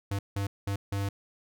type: tone bursts at uneven times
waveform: square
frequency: 99.4 Hz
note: G2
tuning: 25 cents sharp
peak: -29 dBFS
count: 4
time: 0.11-0.19 / 0.36-0.47 / 0.67-0.76 / 0.92-1.09 s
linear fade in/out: 5 ms
effects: none